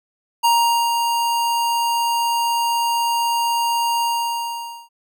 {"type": "tone with ADSR envelope", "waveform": "square", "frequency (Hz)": 936, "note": "A#5", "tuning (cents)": 7, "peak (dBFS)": -13, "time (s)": [0.43, 4.89], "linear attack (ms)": 19, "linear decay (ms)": 450, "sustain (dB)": -5, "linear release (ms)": 860, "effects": []}